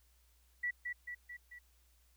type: tone with echo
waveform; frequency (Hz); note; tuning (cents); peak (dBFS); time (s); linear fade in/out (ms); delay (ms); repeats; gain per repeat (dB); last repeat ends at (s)
sine; 1952; B6; -21; -33; 0.63-0.71; 10; 220; 4; -4; 1.59
effects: added 60 Hz sine -67 dBFS peak until 2.16 s + white hiss -73 dBFS RMS until 2.16 s

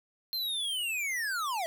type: linear sweep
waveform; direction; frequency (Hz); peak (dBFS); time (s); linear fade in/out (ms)
square; down; 4200 to 631; -31; 0.33-1.66; 0
effects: 10-bit

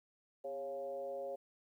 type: tone with frequency modulation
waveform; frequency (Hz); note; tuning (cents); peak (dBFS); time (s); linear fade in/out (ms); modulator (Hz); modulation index
sine; 550; C#5; -14; -39; 0.44-1.36; 10; 148; 0.8
effects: 12-bit

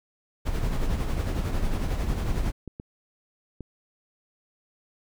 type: noise with tremolo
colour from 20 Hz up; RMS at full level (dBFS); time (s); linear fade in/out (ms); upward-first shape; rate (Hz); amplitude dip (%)
brown; -24; 0.45-2.52; 20; sine; 11; 45
type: clicks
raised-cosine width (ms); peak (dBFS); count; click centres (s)
3; -24; 3; 2.677 / 2.799 / 3.607
effects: none

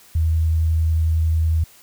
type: tone with vibrato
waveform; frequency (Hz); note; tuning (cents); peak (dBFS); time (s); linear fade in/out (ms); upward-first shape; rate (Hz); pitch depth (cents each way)
sine; 80.5; E2; -41; -15; 0.15-1.64; 5; sine; 11; 8
effects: white hiss -49 dBFS RMS until 1.82 s

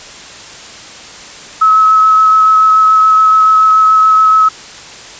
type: tone with vibrato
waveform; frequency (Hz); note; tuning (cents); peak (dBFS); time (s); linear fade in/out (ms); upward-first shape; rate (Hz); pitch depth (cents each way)
sine; 1289; E6; -39; -4; 1.61-4.49; 10; sine; 7; 10
effects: white hiss -31 dBFS RMS until 5.19 s + resampled to 16000 Hz

